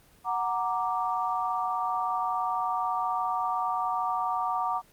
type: chord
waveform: sine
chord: Gb augmented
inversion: none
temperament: equal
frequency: 740 / 932.3 / 1174.7 Hz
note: Gb5 / Bb5 / D6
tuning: 0 / 0 / 0 cents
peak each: -30 dBFS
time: 0.24-4.82 s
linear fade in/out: 50 ms
effects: pink hiss -59 dBFS RMS until 4.92 s + Opus 24 kbps